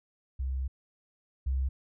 sine tone pair in turn, 65.7 / 66.02 Hz, C2 / C2, +8 / +16 cents, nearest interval unison, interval 8 cents, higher second, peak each -29 / -26 dBFS, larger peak second, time 0.39-0.68 / 1.46-1.69 s, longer first, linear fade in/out 10 ms, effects none

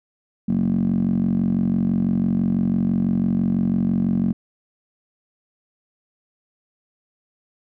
10% pulse tone with band-pass filter, 46.02 Hz, F#1, 9 cents flat, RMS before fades -20 dBFS, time 0.48-4.33 s, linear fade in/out 10 ms, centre 210 Hz, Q 6.7, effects none

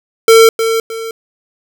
square tone with echo, 451.5 Hz, A4, 45 cents sharp, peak -3 dBFS, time 0.28-0.49 s, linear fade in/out 2 ms, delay 310 ms, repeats 2, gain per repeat -9 dB, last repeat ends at 1.11 s, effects none

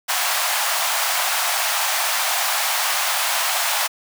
pink high-pass noise, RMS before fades -21 dBFS, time 0.08-3.88 s, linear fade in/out 20 ms, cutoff 660 Hz, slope 48 dB/octave, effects none

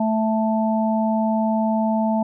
harmonic tone, 220 Hz, A3, in tune, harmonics 1 / 3 / 4, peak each -19 / -24 / -25 dBFS, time 0-2.23 s, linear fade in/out 5 ms, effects none

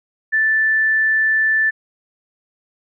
sine tone, 1760 Hz, A6, in tune, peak -13 dBFS, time 0.32-1.71 s, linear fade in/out 20 ms, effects none

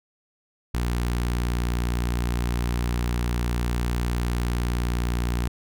sawtooth tone with notch filter, 59.7 Hz, A#1, 42 cents sharp, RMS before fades -25 dBFS, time 0.74-5.48 s, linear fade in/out 5 ms, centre 560 Hz, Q 1.9, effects none

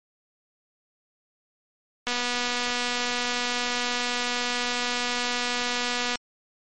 click train, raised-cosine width 0.2 ms, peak -10 dBFS, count 998, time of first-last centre 2.07-6.156 s, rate 244 Hz, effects MP3 48 kbps

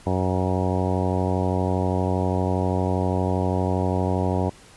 harmonic tone with a mistuned harmonic, 92.5 Hz, F#2, in tune, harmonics 1 / 2 / 3 / 4 / 5 / 6 / 7 / 8 / 9 / 10, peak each -24 / -27 / -29 / -30 / -31 / -32 / -32 / -33 / -34 / -34 dBFS, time 0.06-4.5 s, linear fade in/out 10 ms, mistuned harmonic 10, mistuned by +47 cents, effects pink hiss -49 dBFS RMS until 4.76 s + resampled to 24000 Hz

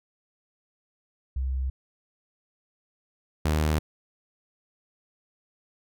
sine / sawtooth tone pair in turn, 65.41 / 77 Hz, C2 / D#2, 0 / -17 cents, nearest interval minor third, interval 283 cents, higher second, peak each -25 / -18 dBFS, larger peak second, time 1.36-1.7 / 3.45-3.79 s, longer neither, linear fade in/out 5 ms, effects none

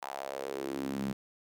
sawtooth tone with high-pass filter sweep, 68.2 Hz, C#2, 28 cents flat, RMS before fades -37 dBFS, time 0.02-1.13 s, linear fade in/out 5 ms, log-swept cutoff 870 to 180 Hz, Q 3.7, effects none

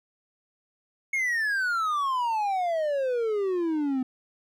triangle exponential sweep, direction down, 2193 to 252.6 Hz, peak -22 dBFS, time 1.13-4.03 s, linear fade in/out 5 ms, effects none

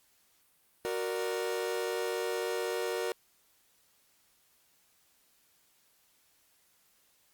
40% pulse chord, Gb augmented, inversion none, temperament equal with one note detuned, 370 / 466.2 / 592.8 Hz, Gb4 / Bb4 / D5, 0 / 0 / +16 cents, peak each -35 / -33 / -39 dBFS, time 0.85-3.12 s, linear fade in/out 0 ms, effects white hiss -68 dBFS RMS until 7.33 s + Opus 48 kbps

